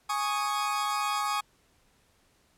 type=chord; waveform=40% pulse; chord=Ab suspended fourth; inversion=none; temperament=equal; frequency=830.6 / 1108.7 / 1244.5 Hz; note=Ab5 / Db6 / Eb6; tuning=0 / 0 / 0 cents; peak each=-31 dBFS; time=0.09-1.41 s; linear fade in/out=10 ms; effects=pink hiss -66 dBFS RMS until 2.57 s + low-pass 12000 Hz 12 dB/octave